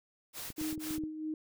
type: noise bursts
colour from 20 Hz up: white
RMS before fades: -42 dBFS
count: 3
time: 0.33-0.99 s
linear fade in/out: 50 ms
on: 200 ms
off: 30 ms
type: clicks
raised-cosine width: 3 ms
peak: -31 dBFS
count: 7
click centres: 0.503 / 0.614 / 0.728 / 0.778 / 0.908 / 0.981 / 1.037 s
type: tone with tremolo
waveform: sine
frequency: 311.1 Hz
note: D#4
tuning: in tune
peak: -33 dBFS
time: 0.58-1.34 s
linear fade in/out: 2 ms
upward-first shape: sine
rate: 3.1 Hz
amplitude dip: 55%
effects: none